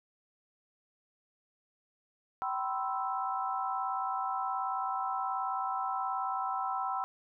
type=chord; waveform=sine; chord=C major seventh; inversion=second; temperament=equal with one note detuned; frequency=770.5 / 987.8 / 1046.5 / 1318.5 Hz; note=G5 / B5 / C6 / E6; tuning=-30 / 0 / 0 / 0 cents; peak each=-35 / -37 / -39 / -36 dBFS; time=2.42-7.04 s; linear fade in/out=0 ms; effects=none